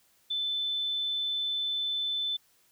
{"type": "tone", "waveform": "sine", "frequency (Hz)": 3520, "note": "A7", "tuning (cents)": 0, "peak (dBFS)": -28, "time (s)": [0.3, 2.37], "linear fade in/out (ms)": 10, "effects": ["white hiss -66 dBFS RMS until 2.71 s"]}